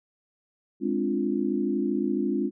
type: chord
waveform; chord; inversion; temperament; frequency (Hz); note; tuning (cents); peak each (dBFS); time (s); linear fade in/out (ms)
sine; D half-diminished seventh; second; equal; 207.7 / 261.6 / 293.7 / 349.2; Ab3 / C4 / D4 / F4; 0 / 0 / 0 / 0; -29; 0.8-2.51; 50
effects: none